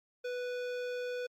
sine tone with hard clipping, 493.9 Hz, B4, in tune, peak -37 dBFS, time 0.24-1.27 s, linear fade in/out 10 ms, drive 16 dB, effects Opus 48 kbps

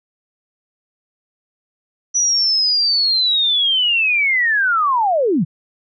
sine linear sweep, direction down, 5920 to 130.81 Hz, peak -13 dBFS, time 2.14-5.45 s, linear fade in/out 20 ms, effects none

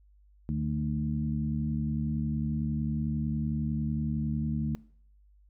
harmonic tone with a mistuned harmonic, 75.6 Hz, D#2, 49 cents flat, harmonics 1 / 2 / 3 / 4, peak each -35 / -31 / -32 / -42 dBFS, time 0.49-4.75 s, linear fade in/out 0 ms, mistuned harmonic 3, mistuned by -36 cents, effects noise-tail reverb RT60 0.6 s tail -23 dB re dry + added 50 Hz sine -57 dBFS peak until 5.49 s

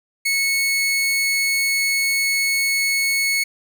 sawtooth tone, 2201 Hz, C#7, 13 cents flat, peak -14 dBFS, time 0.25-3.44 s, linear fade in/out 10 ms, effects none

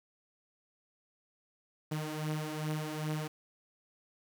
sawtooth beating tone pair, 153.1 / 155.6 Hz, D#3 / D#3, -28 / 0 cents, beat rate 2.5 Hz, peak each -32 / -35 dBFS, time 1.91-3.28 s, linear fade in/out 10 ms, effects 9-bit

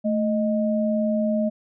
sine tone pair together, 219.6 / 621 Hz, A3 / D#5, -3 / -3 cents, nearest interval octave + tritone, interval 1800 cents, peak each -21 / -24 dBFS, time 0.04-1.5 s, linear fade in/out 20 ms, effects none

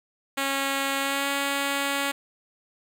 5% pulse tone with pitch glide, 274.4 to 279.4 Hz, C#4 to C#4, -17 to +14 cents, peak -13 dBFS, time 0.37-2.12 s, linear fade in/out 10 ms, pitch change +31 cents, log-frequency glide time 1-1.28 s, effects none

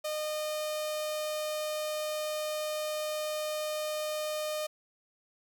sawtooth tone with notch filter, 611 Hz, D#5, 32 cents flat, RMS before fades -34 dBFS, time 0.04-4.67 s, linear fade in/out 10 ms, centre 1600 Hz, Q 1.4, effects 11-bit

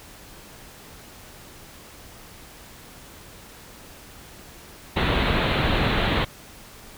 pink low-pass noise, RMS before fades -22 dBFS, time 4.96-6.25 s, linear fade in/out 10 ms, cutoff 4100 Hz, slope 96 dB/octave, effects pink hiss -45 dBFS RMS until 6.97 s

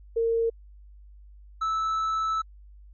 sine / triangle tone pair in turn, 458.2 / 1310.7 Hz, A#4 / E6, -30 / -10 cents, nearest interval octave + tritone, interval 1820 cents, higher second, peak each -21 / -22 dBFS, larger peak first, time 0.16-0.5 / 1.61-2.42 s, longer second, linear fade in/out 10 ms, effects added 50 Hz sine -46 dBFS peak until 2.93 s + MP3 32 kbps

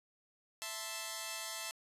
5% pulse chord, A minor, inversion second, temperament equal, 659.3 / 880 / 1046.5 Hz, E5 / A5 / C6, 0 / 0 / 0 cents, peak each -33 dBFS, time 0.62-1.71 s, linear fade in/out 0 ms, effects resampled to 32000 Hz

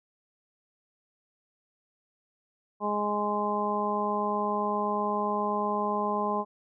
harmonic tone, 207.7 Hz, G#3, in tune, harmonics 1 / 2 / 3 / 4 / 5, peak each -33 / -33 / -34 / -32 / -30 dBFS, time 2.8-6.45 s, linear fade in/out 50 ms, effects none

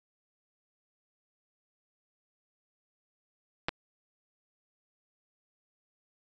clicks, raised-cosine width 0.3 ms, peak -12 / -18 dBFS, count 2, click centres 3.685 / 3.691 s, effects resampled to 16000 Hz

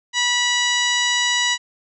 harmonic tone, 975 Hz, B5, 23 cents flat, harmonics 1 / 2 / 3 / 4 / 5 / 6 / 7 / 8, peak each -27 / -21 / -23 / -23 / -32 / -29 / -28 / -33 dBFS, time 0.13-1.58 s, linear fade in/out 50 ms, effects none

